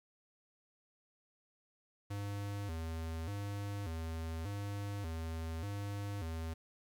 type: tone with vibrato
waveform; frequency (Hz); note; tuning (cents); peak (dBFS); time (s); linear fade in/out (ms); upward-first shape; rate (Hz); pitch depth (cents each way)
square; 90.7; F#2; -34; -39; 2.1-6.54; 10; square; 0.85; 190
effects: 11-bit